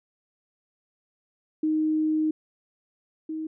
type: tone pair in turn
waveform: sine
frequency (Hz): 311.1 / 315.3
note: D#4 / D#4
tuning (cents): 0 / +23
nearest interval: unison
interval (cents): 23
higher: second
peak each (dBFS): -21 / -29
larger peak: first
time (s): 1.63-2.31 / 3.29-3.47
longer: first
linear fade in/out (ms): 5
effects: none